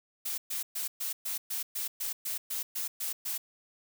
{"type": "noise bursts", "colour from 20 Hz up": "blue", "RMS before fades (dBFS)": -34, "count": 13, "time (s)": [0.25, 3.38], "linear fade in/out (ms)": 10, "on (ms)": 130, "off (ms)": 120, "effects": []}